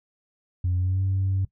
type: tone with pitch glide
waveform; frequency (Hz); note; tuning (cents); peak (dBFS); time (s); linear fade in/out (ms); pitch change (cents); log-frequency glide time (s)
sine; 89.9 to 95.8; F#2 to G2; -49 to -39; -20; 0.64-1.45; 5; +110; 0.76-1.02
effects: noise-tail reverb RT60 0.1 s tail -18 dB re dry + tanh soft clip ceiling -18 dBFS